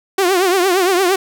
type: tone with vibrato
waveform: sawtooth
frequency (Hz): 370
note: F#4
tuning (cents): 0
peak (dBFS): -8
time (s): 0.18-1.16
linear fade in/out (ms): 5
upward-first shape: triangle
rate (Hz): 8.7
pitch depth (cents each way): 140
effects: none